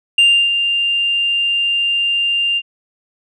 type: tone with ADSR envelope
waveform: sine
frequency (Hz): 2794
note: F7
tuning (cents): 0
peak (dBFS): -4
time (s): 0.18-2.62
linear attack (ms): 5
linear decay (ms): 310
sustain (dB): -9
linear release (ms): 50
effects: tanh soft clip ceiling -6 dBFS